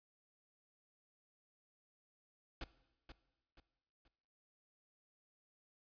pink noise with echo, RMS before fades -44 dBFS, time 2.61-2.64 s, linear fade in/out 2 ms, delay 480 ms, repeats 3, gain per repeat -9 dB, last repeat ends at 4.08 s, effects noise-tail reverb RT60 1.0 s tail -17 dB re dry + resampled to 11025 Hz

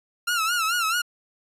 sawtooth tone with vibrato, 1365 Hz, F6, 40 cents flat, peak -18 dBFS, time 0.27-1.02 s, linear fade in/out 10 ms, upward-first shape sine, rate 4.6 Hz, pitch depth 110 cents each way, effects resampled to 32000 Hz

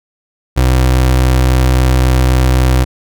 30% pulse tone, 63.7 Hz, C2, 46 cents flat, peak -5 dBFS, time 0.56-2.85 s, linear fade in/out 20 ms, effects none

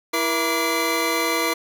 25% pulse tone cluster, 331.8 / 477.6 / 1165 / 2041 Hz, E4 / A#4 / D6 / C7, +11 / +42 / -14 / -44 cents, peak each -22 dBFS, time 0.13-1.54 s, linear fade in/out 10 ms, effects none

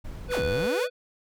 brown noise, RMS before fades -38 dBFS, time 0.04-0.67 s, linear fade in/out 10 ms
harmonic tone, 493.9 Hz, B4, in tune, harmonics 1 / 3 / 5 / 7 / 9, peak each -25 / -35 / -39 / -42 / -44 dBFS, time 0.28-0.9 s, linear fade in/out 50 ms
sawtooth exponential two-way sweep, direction down then up, 3030 to 64.5 to 682 Hz, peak -25 dBFS, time 0.3-0.88 s, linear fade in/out 50 ms, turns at 0.43 s
effects none

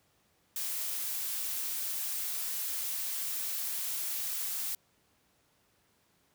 blue noise, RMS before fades -35 dBFS, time 0.56-4.75 s, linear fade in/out 2 ms, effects pink hiss -70 dBFS RMS until 6.34 s + high-pass 80 Hz 12 dB/octave

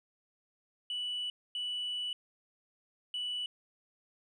sine tone bursts at uneven times, 2960 Hz, F#7, in tune, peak -32 dBFS, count 3, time 0.9-1.3 / 1.55-2.13 / 3.14-3.46 s, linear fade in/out 2 ms, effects tanh soft clip ceiling -31 dBFS

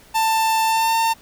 45% pulse tone with pitch glide, 889 to 905.1 Hz, A5 to A5, +18 to +49 cents, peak -16 dBFS, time 0.14-1.14 s, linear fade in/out 20 ms, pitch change +31 cents, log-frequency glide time 0.65-0.95 s, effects pink hiss -49 dBFS RMS until 1.21 s

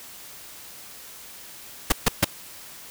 pink noise bursts, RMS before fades -17 dBFS, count 3, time 1.9-2.246 s, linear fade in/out 5 ms, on 22 ms, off 140 ms, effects white hiss -43 dBFS RMS until 2.9 s

